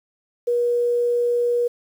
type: tone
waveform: sine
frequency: 480.5 Hz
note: B4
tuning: 48 cents flat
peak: -17 dBFS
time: 0.47-1.68 s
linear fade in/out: 10 ms
effects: 8-bit